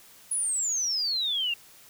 sine exponential sweep, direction down, 10490 to 2729 Hz, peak -25 dBFS, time 0.31-1.54 s, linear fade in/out 5 ms, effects white hiss -53 dBFS RMS until 1.89 s

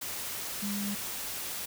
sine tone in noise, 202.8 Hz, G#3, 41 cents flat, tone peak -32 dBFS, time 0.62-0.95 s, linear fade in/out 10 ms, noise white, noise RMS -37 dBFS, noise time 0.01-1.66 s, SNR +2 dB, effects none

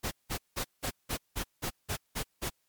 pink noise bursts, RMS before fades -33 dBFS, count 10, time 0.03-2.5 s, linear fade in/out 20 ms, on 85 ms, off 180 ms, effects white hiss -75 dBFS RMS until 2.68 s + MP3 96 kbps

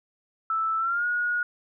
sine tone with pitch glide, 1318.5 to 1446.2 Hz, E6 to F#6, 0 to -40 cents, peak -23 dBFS, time 0.5-1.43 s, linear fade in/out 2 ms, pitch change +160 cents, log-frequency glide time 0.78-1.06 s, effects none

